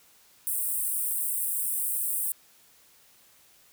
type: high-pass noise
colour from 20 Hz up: pink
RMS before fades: -29 dBFS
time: 0.47-2.32 s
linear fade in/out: 0 ms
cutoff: 8300 Hz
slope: 96 dB/octave
effects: white hiss -59 dBFS RMS until 3.72 s